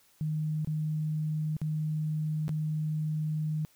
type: tone with dropouts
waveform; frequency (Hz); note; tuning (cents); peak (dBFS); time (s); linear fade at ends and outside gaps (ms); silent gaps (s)
sine; 154.4; D#3; -13; -28; 0.21-3.65; 0; 0.647-0.673 / 1.567-1.616 / 2.481-2.492
effects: white hiss -64 dBFS RMS until 3.75 s